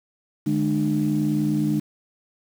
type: tone cluster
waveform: sine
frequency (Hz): 151.4 / 210.8 / 301.6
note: D#3 / G#3 / D4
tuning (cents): -47 / +26 / +46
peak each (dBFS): -24 / -23 / -22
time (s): 0.46-1.8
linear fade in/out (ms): 10
effects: tanh soft clip ceiling -12 dBFS + 7-bit